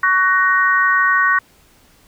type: harmonic tone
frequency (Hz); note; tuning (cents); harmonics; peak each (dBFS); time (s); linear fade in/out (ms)
374; F#4; +19; 3 / 4 / 5; -16 / -16 / -16; 0.03-1.39; 5
effects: pink hiss -52 dBFS RMS until 2.07 s